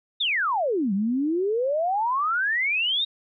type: exponential two-way sweep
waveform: sine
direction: down then up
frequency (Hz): 3801 to 188 to 3801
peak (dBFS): -21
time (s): 0.2-3.05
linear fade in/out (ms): 10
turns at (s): 0.93
effects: none